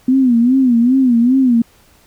sine tone with vibrato, 248.9 Hz, B3, 14 cents sharp, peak -8 dBFS, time 0.08-1.62 s, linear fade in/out 5 ms, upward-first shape sine, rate 2.5 Hz, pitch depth 130 cents each way, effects pink hiss -50 dBFS RMS until 2.06 s

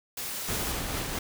white noise, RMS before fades -35 dBFS, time 0.17-0.72 s, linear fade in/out 5 ms
pink noise with tremolo, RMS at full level -31 dBFS, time 0.48-1.19 s, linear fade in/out 5 ms, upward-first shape triangle, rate 4.6 Hz, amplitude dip 30%
effects none

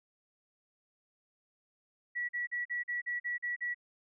sine tone bursts, 1937 Hz, B6, 34 cents flat, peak -32 dBFS, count 9, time 2.15-3.746 s, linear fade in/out 20 ms, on 140 ms, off 42 ms, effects none

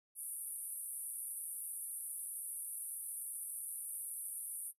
white band-pass noise, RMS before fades -44 dBFS, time 0.15-4.73 s, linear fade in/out 50 ms, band 9100 to 12000 Hz, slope 96 dB/octave, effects noise-tail reverb RT60 0.1 s tail -17 dB re dry

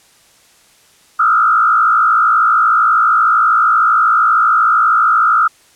sine tone with frequency modulation, 1319 Hz, E6, 1 cent sharp, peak -8 dBFS, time 1.19-5.48 s, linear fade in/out 10 ms, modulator 56.4 Hz, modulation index 1.6, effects white hiss -49 dBFS RMS until 5.75 s + low-pass 10000 Hz 12 dB/octave

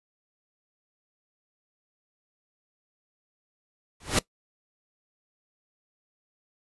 pink noise with exponential growth, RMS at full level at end -17 dBFS, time 4-4.19 s, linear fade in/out 5 ms, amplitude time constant 41 ms, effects noise-tail reverb RT60 0.1 s tail -20 dB re dry + resampled to 24000 Hz

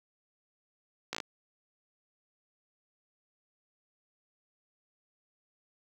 slowing click train, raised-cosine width 0.2 ms, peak -17 dBFS, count 5, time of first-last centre 1.13-1.202 s, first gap 17 ms, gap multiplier 1.04, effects high-pass 150 Hz 12 dB/octave + 9-bit

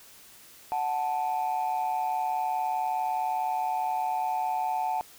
sine tone pair together, 738 / 877.6 Hz, F#5 / A5, -5 / -5 cents, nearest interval minor third, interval 300 cents, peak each -27 dBFS, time 0.72-5.01 s, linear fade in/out 0 ms, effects tanh soft clip ceiling -22 dBFS + white hiss -52 dBFS RMS until 5.18 s

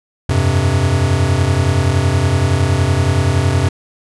square chord, F suspended second, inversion none, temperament equal, 87.31 / 98 / 130.81 Hz, F2 / G2 / C3, 0 / 0 / 0 cents, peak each -17 dBFS, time 0.29-3.69 s, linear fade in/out 5 ms, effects resampled to 24000 Hz

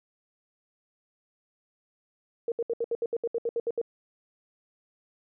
sine tone bursts, 466.2 Hz, A#4, in tune, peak -25 dBFS, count 13, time 2.48-3.815 s, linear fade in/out 2 ms, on 39 ms, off 69 ms, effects none

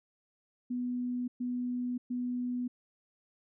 sine tone bursts, 246.9 Hz, B3, in tune, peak -31 dBFS, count 3, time 0.7-2.68 s, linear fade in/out 10 ms, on 580 ms, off 120 ms, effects none

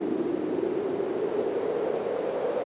pink noise with band-pass filter sweep, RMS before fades -28 dBFS, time 0-2.64 s, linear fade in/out 20 ms, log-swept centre 330 to 520 Hz, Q 5.4, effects high-pass 150 Hz 12 dB/octave + resampled to 8000 Hz

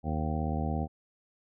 harmonic tone, 77.5 Hz, D#2, 6 cents flat, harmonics 1 / 2 / 3 / 4 / 5 / 6 / 7 / 9 / 10, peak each -32 / -34 / -35 / -41 / -46 / -44 / -43 / -41 / -39 dBFS, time 0.03-0.88 s, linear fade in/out 50 ms, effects none

